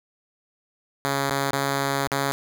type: tone with dropouts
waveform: 5% pulse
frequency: 138.59 Hz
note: C#3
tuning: in tune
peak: -11 dBFS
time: 1.05-2.32 s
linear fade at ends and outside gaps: 0 ms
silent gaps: 1.296-1.309 / 1.51-1.532 / 2.074-2.118 s
effects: none